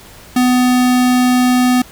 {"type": "tone", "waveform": "square", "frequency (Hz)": 250, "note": "B3", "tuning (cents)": 21, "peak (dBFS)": -10, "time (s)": [0.36, 1.82], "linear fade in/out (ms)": 5, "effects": ["pink hiss -39 dBFS RMS until 1.91 s"]}